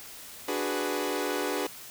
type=chord; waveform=sawtooth; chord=G# half-diminished seventh; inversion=second; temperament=equal; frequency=293.7 / 370 / 415.3 / 493.9 Hz; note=D4 / F#4 / G#4 / B4; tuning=0 / 0 / 0 / 0 cents; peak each=-30 dBFS; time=0.48-1.67 s; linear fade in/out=5 ms; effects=white hiss -45 dBFS RMS until 1.9 s